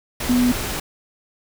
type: tone in noise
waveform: sine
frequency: 246.9 Hz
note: B3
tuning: in tune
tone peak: -14 dBFS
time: 0.29-0.52 s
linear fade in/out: 5 ms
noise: pink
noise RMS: -26 dBFS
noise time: 0.2-0.8 s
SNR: +9 dB
effects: none